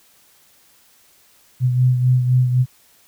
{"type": "beating tone pair", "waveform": "sine", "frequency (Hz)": [125.9, 129.8], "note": ["B2", "C3"], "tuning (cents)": [34, -13], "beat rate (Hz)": 3.9, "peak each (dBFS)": [-13, -22], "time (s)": [1.6, 2.66], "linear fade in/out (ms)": 50, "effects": ["white hiss -54 dBFS RMS until 3.07 s"]}